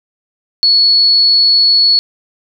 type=tone; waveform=sine; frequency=4393 Hz; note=C#8; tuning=16 cents flat; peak=-6 dBFS; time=0.63-1.99 s; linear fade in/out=0 ms; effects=none